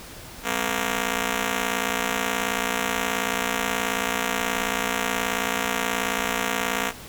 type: ring-modulated tone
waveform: 5% pulse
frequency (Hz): 233.1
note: A#3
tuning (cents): 0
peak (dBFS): -9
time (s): 0.43-6.93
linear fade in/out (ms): 50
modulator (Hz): 29.3
effects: pink hiss -41 dBFS RMS until 7.08 s